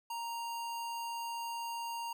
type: tone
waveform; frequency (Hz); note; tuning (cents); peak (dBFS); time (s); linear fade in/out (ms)
square; 932.3; A#5; 0; -38; 0.1-2.13; 5
effects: none